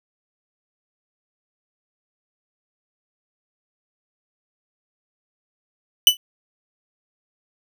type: tone with exponential decay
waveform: 40% pulse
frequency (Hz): 2983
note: F#7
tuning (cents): +13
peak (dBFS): -3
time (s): 6.07-6.17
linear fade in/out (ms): 1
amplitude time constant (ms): 21
effects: none